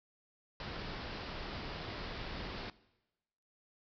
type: low-pass noise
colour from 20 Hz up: pink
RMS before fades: -43 dBFS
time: 0.6-2.7 s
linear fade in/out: 2 ms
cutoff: 5200 Hz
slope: 96 dB/octave
effects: noise-tail reverb RT60 1.0 s tail -20 dB re dry